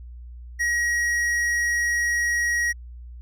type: tone with tanh clipping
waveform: sine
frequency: 1900 Hz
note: A#6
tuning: 33 cents sharp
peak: -22 dBFS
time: 0.59-2.73 s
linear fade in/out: 20 ms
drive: 11 dB
effects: added 60 Hz sine -37 dBFS peak until 3.21 s